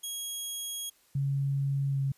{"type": "tone", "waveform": "15% pulse", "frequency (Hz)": 3300, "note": "G#7", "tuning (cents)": -12, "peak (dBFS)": -27, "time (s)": [0.03, 0.9], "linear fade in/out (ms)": 10}
{"type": "tone with pitch glide", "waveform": "sine", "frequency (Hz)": [138.6, 136.77], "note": ["C#3", "C#3"], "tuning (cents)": [0, -23], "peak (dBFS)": -26, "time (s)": [1.15, 2.12], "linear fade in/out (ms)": 5, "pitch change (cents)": -23, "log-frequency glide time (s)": [1.89, 2]}
{"effects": ["white hiss -65 dBFS RMS until 2.17 s", "resampled to 32000 Hz"]}